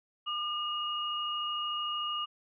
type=tone pair together; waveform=sine; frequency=1206.7 / 2870 Hz; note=D6 / F7; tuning=+47 / +47 cents; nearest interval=octave + minor third; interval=1500 cents; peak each=-34 / -34 dBFS; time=0.26-2.26 s; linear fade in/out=20 ms; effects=none